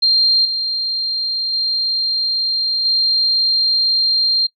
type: tone with level steps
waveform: sine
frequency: 4186 Hz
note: C8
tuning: in tune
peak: -10 / -17 / -15 / -12 dBFS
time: 0.02-4.47 s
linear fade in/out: 10 ms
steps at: 0.45 / 1.53 / 2.85 s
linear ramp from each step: 2 ms
effects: noise-tail reverb RT60 0.1 s tail -21 dB re dry